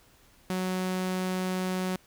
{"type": "tone", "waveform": "sawtooth", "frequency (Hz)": 185, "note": "F#3", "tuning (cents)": 0, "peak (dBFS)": -24, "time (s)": [0.5, 1.96], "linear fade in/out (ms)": 0, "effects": ["pink hiss -60 dBFS RMS until 2.06 s"]}